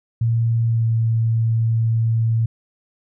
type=tone with pitch glide; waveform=sine; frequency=115.3 to 113.58 Hz; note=A#2 to A#2; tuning=-19 to -45 cents; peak=-15 dBFS; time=0.21-2.46 s; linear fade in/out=5 ms; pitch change=-26 cents; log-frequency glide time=0.66-0.87 s; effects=none